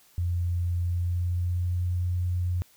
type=tone with pitch glide; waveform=sine; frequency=87.31 to 89.09 Hz; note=F2 to F2; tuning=0 to +35 cents; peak=-24 dBFS; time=0.18-2.62 s; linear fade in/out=0 ms; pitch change=+35 cents; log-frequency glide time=0.76-1.88 s; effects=white hiss -59 dBFS RMS until 2.76 s